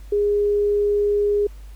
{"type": "tone", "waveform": "sine", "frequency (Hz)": 411.2, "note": "G#4", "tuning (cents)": -17, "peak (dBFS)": -16, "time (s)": [0.12, 1.47], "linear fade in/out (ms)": 5, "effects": ["added 50 Hz sine -36 dBFS peak until 1.75 s", "pink hiss -54 dBFS RMS until 1.75 s"]}